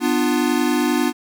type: chord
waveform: square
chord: B diminished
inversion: none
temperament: equal with one note detuned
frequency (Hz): 246.9 / 297.1 / 349.2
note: B3 / D4 / F4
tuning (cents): 0 / +20 / 0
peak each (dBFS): -21 / -21 / -23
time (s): 0-1.13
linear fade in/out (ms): 50
effects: none